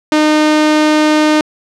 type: tone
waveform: sawtooth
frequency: 305.7 Hz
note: D#4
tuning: 30 cents flat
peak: -4 dBFS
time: 0.12-1.41 s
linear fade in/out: 2 ms
effects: low-pass 6000 Hz 12 dB/octave